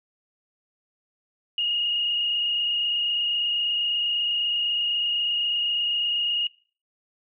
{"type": "tone with frequency modulation", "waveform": "sine", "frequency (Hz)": 2862, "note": "F7", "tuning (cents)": 42, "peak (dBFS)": -22, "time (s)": [1.58, 6.47], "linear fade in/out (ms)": 2, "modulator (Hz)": 28.1, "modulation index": 1.6, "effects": ["noise-tail reverb RT60 0.4 s tail -23 dB re dry"]}